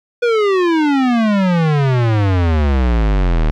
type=exponential sweep; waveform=square; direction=down; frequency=490 to 37.01 Hz; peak=-12 dBFS; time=0.22-3.51 s; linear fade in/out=10 ms; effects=low-pass 3000 Hz 12 dB/octave + 9-bit